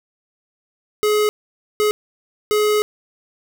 square tone bursts at uneven times, 422.1 Hz, G#4, 28 cents sharp, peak -15 dBFS, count 3, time 1.03-1.29 / 1.8-1.91 / 2.51-2.82 s, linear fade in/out 0 ms, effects none

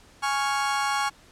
35% pulse chord, Db major, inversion second, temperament equal, 830.6 / 1108.7 / 1396.9 Hz, Ab5 / Db6 / F6, 0 / 0 / 0 cents, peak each -25 / -26 / -29 dBFS, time 0.22-1.1 s, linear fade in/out 20 ms, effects pink hiss -54 dBFS RMS until 1.31 s + low-pass 9000 Hz 12 dB/octave

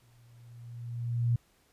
sine tone with exponential growth, 118.7 Hz, A#2, 32 cents sharp, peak -22 dBFS, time 0.02-1.36 s, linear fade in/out 5 ms, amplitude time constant 290 ms, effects pink hiss -67 dBFS RMS until 1.72 s + resampled to 32000 Hz

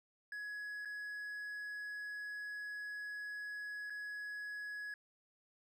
triangle tone with dropouts, 1679 Hz, G#6, 18 cents sharp, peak -40 dBFS, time 0.32-4.94 s, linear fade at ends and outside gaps 2 ms, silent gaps 0.85-0.855 / 3.899-3.903 s, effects none

